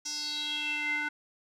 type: tone with band-pass filter sweep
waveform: square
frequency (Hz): 297.5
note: D4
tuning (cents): +22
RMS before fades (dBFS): -33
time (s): 0.05-1.09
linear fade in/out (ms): 10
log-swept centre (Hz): 5800 to 1700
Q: 6.3
effects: none